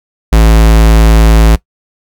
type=tone; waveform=square; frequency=55 Hz; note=A1; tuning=in tune; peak=-3 dBFS; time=0.32-1.56 s; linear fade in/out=10 ms; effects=noise-tail reverb RT60 0.1 s tail -19 dB re dry